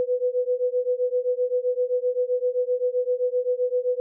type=beating tone pair; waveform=sine; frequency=493.9 / 501.6 Hz; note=B4 / B4; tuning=0 / +27 cents; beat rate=7.7 Hz; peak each=-24 dBFS; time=0-4 s; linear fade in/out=0 ms; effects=none